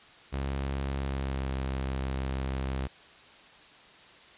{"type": "tone with pitch glide", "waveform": "sawtooth", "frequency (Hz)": [68, 66.26], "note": ["C#2", "C2"], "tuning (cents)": [-33, 22], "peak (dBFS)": -26, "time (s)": [0.32, 2.88], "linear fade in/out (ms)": 20, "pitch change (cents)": -45, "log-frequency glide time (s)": [0.99, 1.56], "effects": ["white hiss -53 dBFS RMS until 4.37 s", "resampled to 8000 Hz"]}